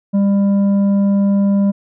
sine tone with tanh clipping, 199.3 Hz, G3, 29 cents sharp, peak -12 dBFS, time 0.13-1.72 s, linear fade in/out 20 ms, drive 7 dB, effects none

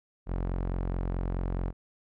sawtooth tone with low-pass filter, 44.68 Hz, F1, 40 cents sharp, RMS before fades -31 dBFS, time 0.26-1.73 s, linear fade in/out 50 ms, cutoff 1200 Hz, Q 0.62, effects none

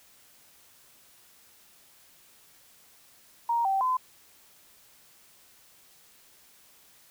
sine tone with pitch steps, 936 / 776 / 1020 Hz, A#5 / G5 / C6, +7 / -18 / -44 cents, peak -23 dBFS, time 3.49-3.97 s, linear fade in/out 5 ms, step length 160 ms, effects white hiss -58 dBFS RMS until 7.1 s

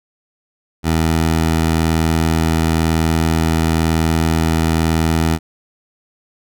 15% pulse tone, 81 Hz, E2, 30 cents flat, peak -7 dBFS, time 0.83-5.39 s, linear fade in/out 50 ms, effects none

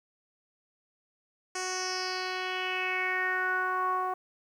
10% pulse tone with low-pass filter sweep, 370 Hz, F#4, in tune, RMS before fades -31 dBFS, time 1.55-4.14 s, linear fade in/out 5 ms, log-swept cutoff 7300 to 920 Hz, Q 4.6, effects 10-bit

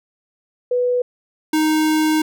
sine / square tone pair in turn, 493.5 / 311 Hz, B4 / D#4, -1 / -1 cents, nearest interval minor sixth, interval 800 cents, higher first, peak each -15 dBFS, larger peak neither, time 0.71-1.02 / 1.53-2.22 s, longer second, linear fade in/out 5 ms, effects none

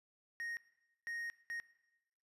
triangle tone bursts at uneven times, 1864.7 Hz, A#6, in tune, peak -38 dBFS, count 3, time 0.4-0.57 / 1.07-1.3 / 1.5-1.6 s, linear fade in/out 0 ms, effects noise-tail reverb RT60 1.0 s tail -18 dB re dry + resampled to 32000 Hz

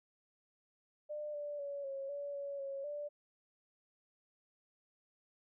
sine tone with pitch steps, 598 / 585 / 566 / 546 / 571 / 563 / 550 / 586 Hz, D5 / D5 / C#5 / C#5 / D5 / C#5 / C#5 / D5, +31 / -7 / +36 / -26 / -49 / +27 / -14 / -4 cents, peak -39 dBFS, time 1.09-3.09 s, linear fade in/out 20 ms, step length 250 ms, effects none

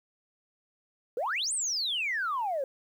sine exponential two-way sweep, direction up then down, 440 to 9100 to 518 Hz, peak -27 dBFS, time 1.17-2.64 s, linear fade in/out 2 ms, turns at 1.53 s, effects tanh soft clip ceiling -23 dBFS + 10-bit

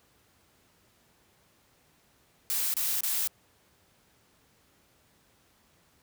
blue noise bursts, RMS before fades -29 dBFS, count 3, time 2.5-3.274 s, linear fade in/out 0 ms, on 240 ms, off 27 ms, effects pink hiss -65 dBFS RMS until 6.02 s + high-pass 60 Hz 12 dB/octave

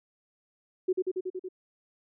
sine tone with echo, 370 Hz, F#4, in tune, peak -22 dBFS, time 0.88-0.93 s, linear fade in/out 10 ms, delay 93 ms, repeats 6, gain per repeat -2 dB, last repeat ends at 1.488 s, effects none

